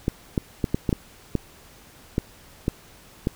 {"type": "clicks", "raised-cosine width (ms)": 3, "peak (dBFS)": -8, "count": 10, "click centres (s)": [0.081, 0.378, 0.642, 0.745, 0.892, 0.928, 1.353, 2.181, 2.681, 3.271], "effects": ["pink hiss -50 dBFS RMS until 3.35 s"]}